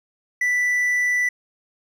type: tone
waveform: triangle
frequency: 1975.5 Hz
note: B6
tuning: in tune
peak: -16 dBFS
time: 0.41-1.29 s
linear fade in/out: 5 ms
effects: none